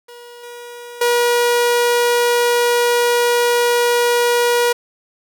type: tone with level steps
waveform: sawtooth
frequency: 480.4 Hz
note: B4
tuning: 48 cents flat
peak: -32 / -28 / -9 dBFS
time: 0.08-4.73 s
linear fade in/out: 10 ms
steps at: 0.43 / 1.01 s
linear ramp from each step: 5 ms
effects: 8-bit